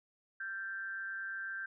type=tone with amplitude modulation; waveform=sine; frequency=1568 Hz; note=G6; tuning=in tune; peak=-35 dBFS; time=0.4-1.66 s; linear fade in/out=5 ms; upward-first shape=sine; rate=194 Hz; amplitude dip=60%; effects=none